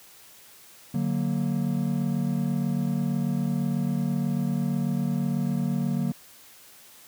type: chord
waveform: triangle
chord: D augmented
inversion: none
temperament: equal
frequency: 146.83 / 185 / 233.1 Hz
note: D3 / F#3 / A#3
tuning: 0 / 0 / 0 cents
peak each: -26 dBFS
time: 0.94-6.12 s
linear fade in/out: 5 ms
effects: white hiss -51 dBFS RMS until 7.07 s + high-pass 60 Hz 12 dB/octave